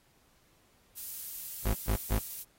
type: noise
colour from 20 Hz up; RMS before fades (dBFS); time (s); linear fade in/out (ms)
violet; -39; 0.96-2.44; 20
type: tone bursts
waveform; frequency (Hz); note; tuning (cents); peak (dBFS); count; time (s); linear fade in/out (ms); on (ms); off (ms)
35% pulse; 53; G#1; +36; -24; 3; 1.65-2.188; 10; 86; 140
effects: pink hiss -67 dBFS RMS until 2.58 s + AAC 48 kbps